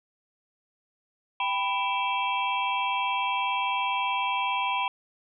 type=tone cluster; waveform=sine; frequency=788 / 991 / 2325 / 2670 / 3232 Hz; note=G5 / B5 / D7 / E7 / G#7; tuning=+9 / +6 / -18 / +22 / -48 cents; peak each=-32 / -27 / -34 / -33 / -35 dBFS; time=1.4-4.88 s; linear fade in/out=2 ms; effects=none